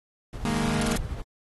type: noise with tremolo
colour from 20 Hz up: brown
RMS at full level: -33 dBFS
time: 0.33-1.22 s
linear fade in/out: 2 ms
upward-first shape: triangle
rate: 13 Hz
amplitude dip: 40%
type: chord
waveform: sawtooth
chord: D# suspended fourth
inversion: none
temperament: equal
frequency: 155.56 / 207.7 / 233.1 Hz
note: D#3 / G#3 / A#3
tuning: 0 / 0 / 0 cents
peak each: -27 / -25 / -23 dBFS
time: 0.45-0.96 s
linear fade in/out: 0 ms
type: low-pass noise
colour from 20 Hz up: white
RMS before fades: -35 dBFS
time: 0.62-1.16 s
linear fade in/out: 10 ms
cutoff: 170 Hz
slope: 96 dB/octave
type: noise bursts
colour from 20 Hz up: white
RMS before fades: -30 dBFS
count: 4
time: 0.81-0.977 s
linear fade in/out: 5 ms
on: 20 ms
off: 29 ms
effects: AAC 32 kbps